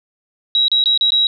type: tone with dropouts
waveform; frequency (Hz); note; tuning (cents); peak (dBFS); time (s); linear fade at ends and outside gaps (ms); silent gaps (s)
sine; 3858; B7; -41; -11; 0.55-1.27; 1; 0.682-0.716 / 0.84-0.858 / 0.976-1.01 / 1.105-1.12
effects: none